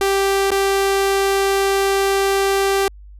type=tone with dropouts; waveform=sawtooth; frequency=392 Hz; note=G4; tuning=in tune; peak=-11 dBFS; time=0.01-2.88 s; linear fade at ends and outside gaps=2 ms; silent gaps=0.506-0.516 s; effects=added 50 Hz sine -37 dBFS peak until 3.19 s + resampled to 32000 Hz